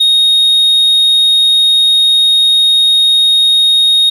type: tone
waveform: sine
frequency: 3729 Hz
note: A#7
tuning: in tune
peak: -3 dBFS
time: 0-4.1 s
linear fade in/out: 10 ms
effects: tanh soft clip ceiling -5 dBFS + 7-bit